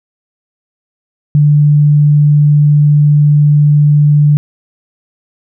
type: tone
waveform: sine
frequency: 147.6 Hz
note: D3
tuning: 9 cents sharp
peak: -4 dBFS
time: 1.35-4.37 s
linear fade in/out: 0 ms
effects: none